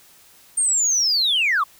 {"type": "linear sweep", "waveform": "sine", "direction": "down", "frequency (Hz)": [8860, 1046.5], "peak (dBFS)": -15, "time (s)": [0.57, 1.64], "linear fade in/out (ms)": 10, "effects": ["tanh soft clip ceiling -13 dBFS", "white hiss -51 dBFS RMS until 1.79 s"]}